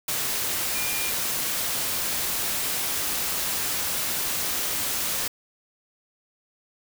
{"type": "tone in noise", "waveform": "sine", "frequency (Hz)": 2407, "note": "D7", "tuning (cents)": 42, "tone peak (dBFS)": -33, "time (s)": [0.75, 1.11], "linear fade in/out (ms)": 5, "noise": "white", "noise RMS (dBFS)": -27, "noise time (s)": [0.08, 5.28], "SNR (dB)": -9, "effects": []}